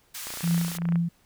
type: band-pass noise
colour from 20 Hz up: white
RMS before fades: -37 dBFS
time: 0.14-0.78 s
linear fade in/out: 10 ms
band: 1200 to 15000 Hz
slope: 12 dB/octave
type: click train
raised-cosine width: 0.5 ms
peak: -23 dBFS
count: 21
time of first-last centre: 0.27-0.957 s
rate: 29.1 Hz
type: tone with tremolo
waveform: sine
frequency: 170 Hz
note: F3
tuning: 46 cents flat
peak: -19 dBFS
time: 0.43-1.09 s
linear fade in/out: 10 ms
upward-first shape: triangle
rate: 2.4 Hz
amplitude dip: 90%
effects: pink hiss -63 dBFS RMS until 1.25 s